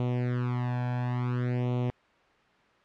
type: tone with flanger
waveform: sawtooth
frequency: 123.47 Hz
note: B2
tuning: in tune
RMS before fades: -29 dBFS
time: 0-1.9 s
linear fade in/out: 0 ms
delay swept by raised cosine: 0.3 to 1.23 ms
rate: 0.57 Hz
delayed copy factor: +0.9
effects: white hiss -61 dBFS RMS until 2.84 s + low-pass 2000 Hz 12 dB/octave